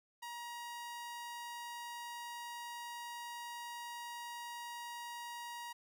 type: tone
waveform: sawtooth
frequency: 950 Hz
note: A#5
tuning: 33 cents sharp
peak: -40 dBFS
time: 0.22-5.73 s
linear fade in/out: 10 ms
effects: none